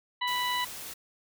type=harmonic tone; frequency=987.8 Hz; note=B5; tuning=in tune; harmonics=1 / 2 / 3 / 4; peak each=-30 / -33 / -35 / -36 dBFS; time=0.21-0.65 s; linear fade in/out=10 ms
type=noise; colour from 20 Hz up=white; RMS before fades=-41 dBFS; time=0.27-0.94 s; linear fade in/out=10 ms
effects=none